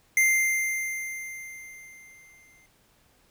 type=tone with exponential decay; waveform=square; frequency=2093 Hz; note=C7; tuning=in tune; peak=-18 dBFS; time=0.17-2.66 s; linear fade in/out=2 ms; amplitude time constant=540 ms; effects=pink hiss -63 dBFS RMS until 3.3 s